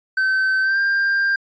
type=tone with pitch glide; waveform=triangle; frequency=1538 to 1592.2 Hz; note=G6 to G6; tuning=-33 to +27 cents; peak=-14 dBFS; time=0.17-1.36 s; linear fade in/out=5 ms; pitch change=+60 cents; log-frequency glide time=0.62-0.79 s; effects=resampled to 16000 Hz